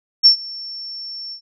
sine tone with ADSR envelope, 5430 Hz, F8, 50 cents flat, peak -4 dBFS, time 0.23-1.41 s, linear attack 29 ms, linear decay 100 ms, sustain -24 dB, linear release 87 ms, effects none

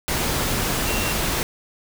sine tone in noise, 2744 Hz, F7, 31 cents flat, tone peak -29 dBFS, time 0.87-1.12 s, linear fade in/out 0 ms, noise pink, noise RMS -23 dBFS, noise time 0.08-1.43 s, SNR -9 dB, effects none

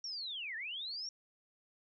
sine linear two-way sweep, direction down then up, 5660 to 1710 to 5660 Hz, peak -39 dBFS, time 0.04-1.09 s, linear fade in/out 2 ms, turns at 0.56 s, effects none

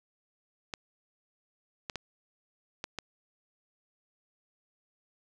clicks, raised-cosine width 0.2 ms, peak -18 dBFS, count 5, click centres 0.738 / 1.898 / 1.957 / 2.841 / 2.987 s, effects none

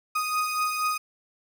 35% pulse beating tone pair, 1244.5 / 1248.7 Hz, D#6 / D#6, 0 / +6 cents, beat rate 4.2 Hz, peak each -24 / -30 dBFS, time 0.15-0.98 s, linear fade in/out 10 ms, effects none

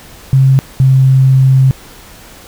sine tone pair in turn, 133.7 / 132.47 Hz, C3 / C3, +38 / +22 cents, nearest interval unison, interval 16 cents, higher first, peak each -4 dBFS, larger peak neither, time 0.33-0.59 / 0.8-1.71 s, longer second, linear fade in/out 0 ms, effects pink hiss -36 dBFS RMS until 2.47 s

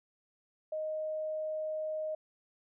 sine tone, 622.3 Hz, D#5, in tune, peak -33 dBFS, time 0.72-2.15 s, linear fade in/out 5 ms, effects none

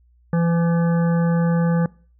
harmonic tone with a mistuned harmonic, 168.9 Hz, E3, 42 cents sharp, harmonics 1 / 3 / 5 / 7 / 9 / 10, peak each -16 / -26 / -33 / -35 / -37 / -38 dBFS, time 0.33-1.86 s, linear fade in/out 2 ms, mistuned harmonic 10, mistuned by +27 cents, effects noise-tail reverb RT60 0.4 s tail -22 dB re dry + added 60 Hz sine -53 dBFS peak until 2.19 s

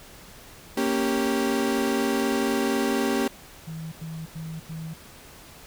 35% pulse chord, G diminished, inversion first, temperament equal, 233.1 / 277.2 / 392 Hz, Bb3 / Db4 / G4, 0 / 0 / 0 cents, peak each -25 dBFS, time 0.77-3.28 s, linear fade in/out 5 ms
sine tone bursts, 160.8 Hz, E3, 43 cents flat, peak -32 dBFS, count 4, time 3.67-4.94 s, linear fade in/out 10 ms, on 250 ms, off 90 ms
effects pink hiss -47 dBFS RMS until 5.66 s

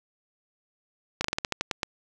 slowing click train, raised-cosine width 0.2 ms, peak -9 dBFS, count 10, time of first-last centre 1.21-1.832 s, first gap 34 ms, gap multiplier 1.17, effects 8-bit

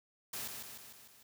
white noise with echo, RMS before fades -41 dBFS, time 0.33-0.48 s, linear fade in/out 5 ms, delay 150 ms, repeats 5, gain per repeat -4 dB, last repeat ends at 1.23 s, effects none

